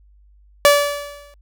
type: tone with exponential decay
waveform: sawtooth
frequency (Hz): 577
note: D5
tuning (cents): -31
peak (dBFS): -3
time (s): 0.65-1.34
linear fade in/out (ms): 0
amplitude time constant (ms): 150
effects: added 50 Hz sine -48 dBFS peak until 1.41 s